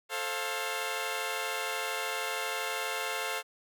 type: chord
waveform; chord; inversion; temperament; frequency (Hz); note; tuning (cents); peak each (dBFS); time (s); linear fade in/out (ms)
10% pulse; F major; first; equal with one note detuned; 440 / 532.1 / 698.5; A4 / C5 / F5; 0 / +29 / 0; -28; 0.09-3.43; 50
effects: none